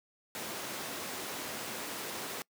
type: high-pass noise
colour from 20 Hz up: pink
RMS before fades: -40 dBFS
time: 0.35-2.42 s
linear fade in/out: 0 ms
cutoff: 250 Hz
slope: 12 dB/octave
effects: noise-tail reverb RT60 0.1 s tail -25 dB re dry